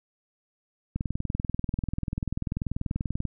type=click train; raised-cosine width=5 ms; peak=-16 dBFS; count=48; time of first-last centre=0.96-3.253 s; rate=20.5 Hz; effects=none